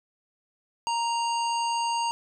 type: harmonic tone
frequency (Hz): 932.3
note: A#5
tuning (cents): 0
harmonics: 1 / 3 / 5 / 7 / 9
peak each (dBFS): -25 / -34 / -37 / -40 / -43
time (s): 0.87-2.11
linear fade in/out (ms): 0
effects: 11-bit